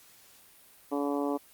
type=harmonic tone; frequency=143 Hz; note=D3; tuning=46 cents flat; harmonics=2 / 3 / 4 / 5 / 6 / 7 / 8; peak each=-30 / -34 / -36 / -38 / -40 / -41 / -42 dBFS; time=0.91-1.38 s; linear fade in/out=20 ms; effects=white hiss -57 dBFS RMS until 1.53 s + Opus 48 kbps